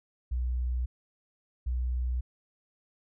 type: tone pair in turn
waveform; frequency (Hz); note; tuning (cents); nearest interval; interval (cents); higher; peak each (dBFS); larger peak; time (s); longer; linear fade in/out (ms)
sine; 61.7 / 61.92; B1 / B1; -1 / +5; unison; 6; second; -27; neither; 0.31-0.86 / 1.66-2.21; neither; 10
effects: none